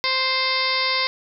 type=harmonic tone; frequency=523 Hz; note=C5; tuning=1 cent flat; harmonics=1 / 2 / 3 / 4 / 5 / 6 / 7 / 8 / 9 / 10; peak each=-31 / -26 / -36 / -24 / -33 / -36 / -28 / -30 / -26 / -30 dBFS; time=0.04-1.07 s; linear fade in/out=0 ms; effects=none